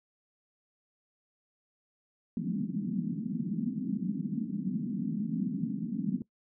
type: band-pass noise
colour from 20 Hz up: pink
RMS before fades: -33 dBFS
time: 2.37-6.22 s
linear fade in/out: 2 ms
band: 170 to 260 Hz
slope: 48 dB/octave
effects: noise-tail reverb RT60 0.1 s tail -20 dB re dry